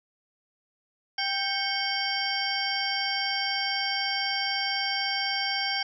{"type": "harmonic tone with a mistuned harmonic", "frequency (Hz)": 786, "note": "G5", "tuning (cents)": 4, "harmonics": [1, 2, 3, 4, 6, 7], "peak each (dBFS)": [-33, -33, -33, -33, -33, -33], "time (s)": [1.18, 5.83], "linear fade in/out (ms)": 5, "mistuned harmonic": 3, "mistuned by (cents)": -120, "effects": []}